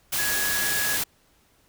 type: tone in noise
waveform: sine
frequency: 1673 Hz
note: G#6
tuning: 12 cents sharp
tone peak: -27 dBFS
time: 0.18-0.97 s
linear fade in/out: 10 ms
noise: white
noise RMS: -26 dBFS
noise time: 0.12-1.04 s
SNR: -4 dB
effects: pink hiss -62 dBFS RMS until 1.68 s